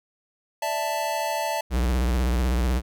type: chord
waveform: square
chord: D suspended second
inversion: none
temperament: just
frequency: 587.3 / 660.7 / 881 Hz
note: D5 / E5 / A5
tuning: 0 / +4 / +2 cents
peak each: -32 / -30 / -28 dBFS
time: 0.62-1.61 s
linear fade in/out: 5 ms
type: tone with vibrato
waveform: square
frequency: 61.74 Hz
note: B1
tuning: in tune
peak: -21 dBFS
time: 1.7-2.82 s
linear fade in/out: 50 ms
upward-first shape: sine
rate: 16 Hz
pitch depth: 140 cents each way
effects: none